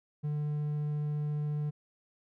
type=tone; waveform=triangle; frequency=148.8 Hz; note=D3; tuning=23 cents sharp; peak=-28 dBFS; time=0.23-1.71 s; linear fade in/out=20 ms; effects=none

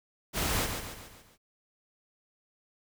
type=noise with echo; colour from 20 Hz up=pink; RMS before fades=-30 dBFS; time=0.33-0.68 s; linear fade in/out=50 ms; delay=140 ms; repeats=5; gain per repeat=-6 dB; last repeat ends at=1.38 s; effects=none

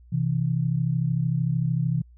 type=tone pair together; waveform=sine; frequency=129.23 / 162.5 Hz; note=C3 / E3; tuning=-21 / -24 cents; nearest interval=major third; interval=397 cents; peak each=-24 dBFS; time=0.12-2.02 s; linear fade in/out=10 ms; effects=added 60 Hz sine -48 dBFS peak until 2.17 s

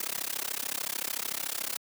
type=noise with amplitude modulation; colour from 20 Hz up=white; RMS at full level=-30 dBFS; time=0-1.77 s; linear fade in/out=5 ms; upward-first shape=sine; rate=33.6 Hz; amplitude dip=100%; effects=high-pass 200 Hz 12 dB/octave

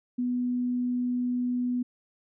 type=tone; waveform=sine; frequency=246.9 Hz; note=B3; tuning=in tune; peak=-25 dBFS; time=0.18-1.83 s; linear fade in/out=10 ms; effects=none

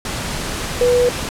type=tone in noise; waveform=sine; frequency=490 Hz; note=B4; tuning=14 cents flat; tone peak=-11 dBFS; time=0.81-1.09 s; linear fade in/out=2 ms; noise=pink; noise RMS=-24 dBFS; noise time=0.05-1.29 s; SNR=+10 dB; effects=low-pass 10000 Hz 12 dB/octave

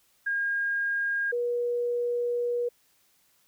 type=tone pair in turn; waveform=sine; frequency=1620 / 481.6 Hz; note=G#6 / B4; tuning=-43 / -44 cents; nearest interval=octave + major sixth; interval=2101 cents; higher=first; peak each=-25 dBFS; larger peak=neither; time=0.26-1.32 / 1.32-2.69 s; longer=second; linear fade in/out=10 ms; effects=white hiss -66 dBFS RMS until 3.47 s

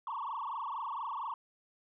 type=tone with frequency modulation; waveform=sine; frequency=1024 Hz; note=C6; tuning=38 cents flat; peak=-34 dBFS; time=0.07-1.34 s; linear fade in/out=2 ms; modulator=24.3 Hz; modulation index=5.5; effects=tanh soft clip ceiling -32 dBFS

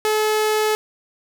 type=tone; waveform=sawtooth; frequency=429.6 Hz; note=A4; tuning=41 cents flat; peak=-13 dBFS; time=0.05-0.75 s; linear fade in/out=0 ms; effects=none

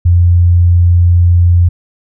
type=tone; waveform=sine; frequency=87.3 Hz; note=F2; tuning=in tune; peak=-4 dBFS; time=0.05-1.69 s; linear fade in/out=10 ms; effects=none

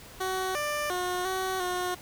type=tone with pitch steps; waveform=15% pulse; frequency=375.4 / 593 / 361 / 376.7 / 360.9 Hz; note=F#4 / D5 / F#4 / F#4 / F#4; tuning=+25 / +17 / -43 / +31 / -43 cents; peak=-22 dBFS; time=0.2-1.95 s; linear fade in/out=10 ms; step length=350 ms; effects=pink hiss -48 dBFS RMS until 2.01 s

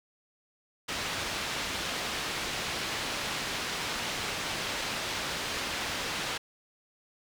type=low-pass noise; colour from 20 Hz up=white; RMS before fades=-34 dBFS; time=0.88-6.38 s; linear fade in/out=10 ms; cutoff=4000 Hz; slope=12 dB/octave; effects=none

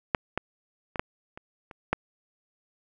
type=clicks; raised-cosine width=0.5 ms; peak=-6 / -12 / -19 / -9 / -26 / -28 / -8 dBFS; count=7; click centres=0.148 / 0.376 / 0.958 / 0.995 / 1.375 / 1.712 / 1.93 s; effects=none

